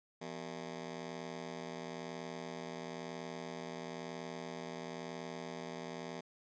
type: ring-modulated tone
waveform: 15% pulse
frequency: 210 Hz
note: G#3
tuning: 19 cents sharp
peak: -33 dBFS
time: 0.21-6.21 s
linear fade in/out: 10 ms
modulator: 40.5 Hz
effects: resampled to 16000 Hz + 12-bit